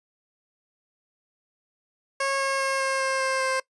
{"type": "tone with pitch steps", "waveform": "15% pulse", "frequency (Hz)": [546, 542.5, 539.1, 535.7, 532.3, 528.9, 525.6], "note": ["C#5", "C#5", "C#5", "C5", "C5", "C5", "C5"], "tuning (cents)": [-26, -37, -48, 41, 30, 19, 8], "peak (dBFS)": -17, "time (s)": [2.2, 3.6], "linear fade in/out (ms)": 5, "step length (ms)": 200, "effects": ["noise-tail reverb RT60 0.1 s tail -21 dB re dry", "resampled to 24000 Hz"]}